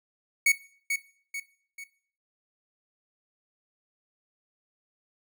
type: tone with echo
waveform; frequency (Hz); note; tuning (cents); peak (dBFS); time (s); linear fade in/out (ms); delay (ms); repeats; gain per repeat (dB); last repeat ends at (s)
45% pulse; 2227; C#7; +7; -18; 0.46-0.52; 5; 440; 3; -7; 1.84
effects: noise-tail reverb RT60 0.5 s tail -18 dB re dry